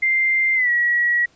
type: tone with pitch glide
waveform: sine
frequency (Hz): 2093 to 1919.3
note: C7 to B6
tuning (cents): 0 to -50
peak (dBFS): -15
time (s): 0.02-1.26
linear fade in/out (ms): 10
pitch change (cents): -150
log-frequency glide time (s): 0.55-0.7
effects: pink hiss -56 dBFS RMS until 1.35 s + resampled to 16000 Hz